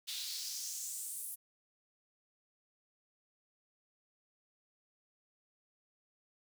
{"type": "noise with high-pass filter sweep", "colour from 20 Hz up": "pink", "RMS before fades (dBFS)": -42, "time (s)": [0.07, 1.36], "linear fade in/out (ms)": 20, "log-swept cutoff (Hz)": [3500, 11000], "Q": 2.9, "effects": []}